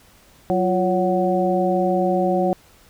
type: harmonic tone with a mistuned harmonic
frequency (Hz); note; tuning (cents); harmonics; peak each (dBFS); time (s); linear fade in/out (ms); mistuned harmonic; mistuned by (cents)
185.4; F#3; +4; 1 / 2 / 3 / 4; -22 / -22 / -22 / -22; 0.5-2.53; 0; 2; -92
effects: pink hiss -52 dBFS RMS until 2.89 s